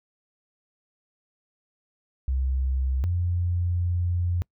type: tone pair in turn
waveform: sine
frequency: 65.6 / 87.91 Hz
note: C2 / F2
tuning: +5 / +12 cents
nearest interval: perfect fourth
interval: 507 cents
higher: second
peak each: -22 dBFS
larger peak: neither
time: 2.28-3.04 / 3.04-4.42 s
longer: second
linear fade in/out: 0 ms
effects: noise-tail reverb RT60 0.1 s tail -26 dB re dry